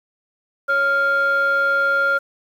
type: tone pair together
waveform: sine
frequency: 554.4 / 1396.9 Hz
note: C#5 / F6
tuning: 0 / 0 cents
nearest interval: octave + major third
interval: 1600 cents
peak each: -21 / -14 dBFS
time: 0.68-2.19 s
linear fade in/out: 20 ms
effects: tanh soft clip ceiling -12 dBFS + 8-bit